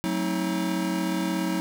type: chord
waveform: square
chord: F# diminished seventh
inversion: none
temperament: just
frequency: 185 / 222 / 266.4 / 319.7 Hz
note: F#3 / A3 / C4 / Eb4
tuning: 0 / +16 / +31 / +47 cents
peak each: -29 / -35 / -35 / -29 dBFS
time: 0.04-1.6 s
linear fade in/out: 0 ms
effects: none